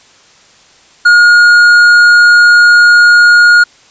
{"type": "tone with tanh clipping", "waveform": "sine", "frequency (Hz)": 1432, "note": "F6", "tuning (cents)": 43, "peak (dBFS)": -3, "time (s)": [1.05, 3.64], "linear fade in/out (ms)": 10, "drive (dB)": 8, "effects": ["white hiss -43 dBFS RMS until 3.9 s", "resampled to 16000 Hz"]}